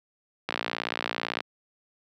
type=click train; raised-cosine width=0.3 ms; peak=-11 dBFS; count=54; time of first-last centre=0.49-1.405 s; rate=57.9 Hz; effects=high-pass 200 Hz 12 dB/octave